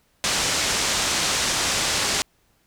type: low-pass noise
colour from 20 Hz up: white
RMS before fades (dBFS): -23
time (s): 0.24-2.22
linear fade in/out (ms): 0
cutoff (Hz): 7600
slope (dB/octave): 24
effects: pink hiss -64 dBFS RMS until 2.66 s